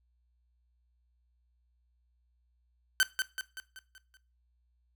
sawtooth tone with echo, 1535 Hz, G6, 37 cents flat, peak -18 dBFS, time 3-3.03 s, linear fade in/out 0 ms, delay 190 ms, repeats 6, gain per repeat -6 dB, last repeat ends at 4.17 s, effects noise-tail reverb RT60 0.3 s tail -17 dB re dry + added 60 Hz sine -69 dBFS peak until 4.95 s

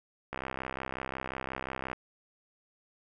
click train, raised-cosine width 0.5 ms, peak -20 dBFS, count 106, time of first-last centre 0.33-1.931 s, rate 65.6 Hz, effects none

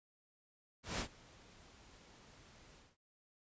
pink noise with ADSR envelope, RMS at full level -37 dBFS, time 0.83-2.97 s, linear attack 160 ms, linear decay 86 ms, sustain -24 dB, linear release 200 ms, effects resampled to 16000 Hz

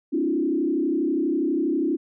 sine tone with frequency modulation, 308.9 Hz, D#4, 12 cents flat, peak -20 dBFS, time 0.12-1.97 s, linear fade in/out 20 ms, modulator 32.3 Hz, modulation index 1.5, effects none

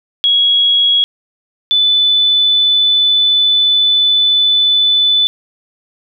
sine tone pair in turn, 3322 / 3497 Hz, G#7 / A7, 0 / -11 cents, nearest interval minor second, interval 89 cents, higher second, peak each -8 dBFS, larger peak neither, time 0.24-1.04 / 1.71-5.27 s, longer second, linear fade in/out 0 ms, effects none

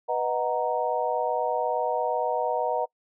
sine chord, B major seventh, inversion none, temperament equal, 493.9 / 622.3 / 740 / 932.3 Hz, B4 / D#5 / F#5 / A#5, 0 / 0 / 0 / 0 cents, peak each -29 dBFS, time 0.08-2.86 s, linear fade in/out 20 ms, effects noise-tail reverb RT60 0.1 s tail -25 dB re dry

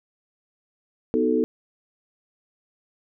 sine chord, B dominant seventh, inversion none, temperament equal, 246.9 / 311.1 / 370 / 440 Hz, B3 / D#4 / F#4 / A4, 0 / 0 / 0 / 0 cents, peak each -24 / -24 / -28 / -22 dBFS, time 1.14-1.44 s, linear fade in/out 0 ms, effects none

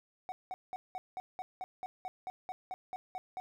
triangle tone bursts, 747 Hz, F#5, 16 cents sharp, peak -35 dBFS, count 15, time 0.29-3.4 s, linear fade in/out 0 ms, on 30 ms, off 190 ms, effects none

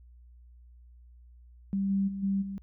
sine tone with level steps, 196 Hz, G3, in tune, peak -26 / -24 / -33 / -25 / -34 dBFS, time 1.73-2.58 s, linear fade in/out 0 ms, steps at 1.89 / 2.07 / 2.22 / 2.41 s, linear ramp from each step 20 ms, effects added 60 Hz sine -51 dBFS peak until 2.62 s

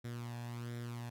sawtooth tone with flanger, 119.4 Hz, A#2, 42 cents sharp, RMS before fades -43 dBFS, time 0.04-1.1 s, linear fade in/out 10 ms, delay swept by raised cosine 0.54 to 1.19 ms, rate 1.4 Hz, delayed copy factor +0.6, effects AAC 64 kbps

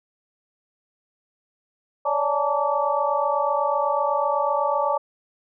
sine tone cluster, 560 / 588 / 855 / 903 / 1153 Hz, C#5 / D5 / A5 / A5 / D6, +18 / +2 / -50 / +45 / -32 cents, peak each -26 dBFS, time 2.05-4.98 s, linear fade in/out 10 ms, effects none

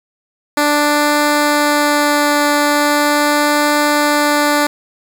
10% pulse tone with vibrato, 293.7 Hz, D4, in tune, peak -3 dBFS, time 0.57-4.67 s, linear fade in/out 5 ms, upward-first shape triangle, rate 0.39 Hz, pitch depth 9 cents each way, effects 7-bit

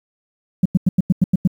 sine tone bursts, 183.3 Hz, F#3, 16 cents flat, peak -8 dBFS, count 8, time 0.63-1.475 s, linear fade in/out 5 ms, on 26 ms, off 91 ms, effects tanh soft clip ceiling -5 dBFS + 8-bit

